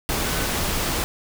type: tone in noise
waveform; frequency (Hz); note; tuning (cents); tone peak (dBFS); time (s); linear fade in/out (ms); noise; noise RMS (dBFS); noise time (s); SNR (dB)
sine; 1512; F#6; +37; -35; 0.26-0.46; 0; pink; -24; 0.09-1.04; -14
effects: none